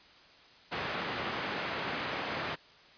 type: band-pass noise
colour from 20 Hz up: white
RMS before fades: -36 dBFS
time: 0.71-2.56 s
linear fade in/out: 20 ms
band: 100 to 2100 Hz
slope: 12 dB/octave
effects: white hiss -57 dBFS RMS until 2.97 s + resampled to 11025 Hz